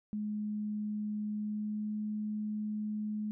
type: tone with pitch glide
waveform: sine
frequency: 210.6 to 212.1 Hz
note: G#3 to G#3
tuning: +24 to +37 cents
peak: -33 dBFS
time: 0.13-3.31 s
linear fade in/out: 0 ms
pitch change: +13 cents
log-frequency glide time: 1.37-1.96 s
effects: none